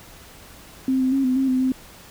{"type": "tone with pitch steps", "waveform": "sine", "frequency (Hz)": [262.5, 259, 271.2, 255.3, 267, 256.9, 259.7], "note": ["C4", "C4", "C#4", "C4", "C4", "C4", "C4"], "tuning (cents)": [6, -17, -38, -42, 35, -32, -13], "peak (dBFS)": -17, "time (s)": [0.88, 1.72], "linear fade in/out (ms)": 2, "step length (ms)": 120, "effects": ["pink hiss -45 dBFS RMS until 2.1 s"]}